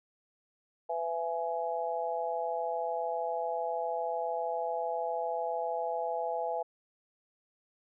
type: harmonic tone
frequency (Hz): 167.2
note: E3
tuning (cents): +25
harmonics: 3 / 4 / 5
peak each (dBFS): -36 / -34 / -35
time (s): 0.89-6.63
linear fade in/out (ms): 10
effects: none